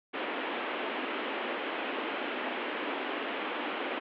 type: band-pass noise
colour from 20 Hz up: pink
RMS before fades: -35 dBFS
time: 0.13-4 s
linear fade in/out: 20 ms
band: 250 to 3200 Hz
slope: 48 dB/octave
effects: none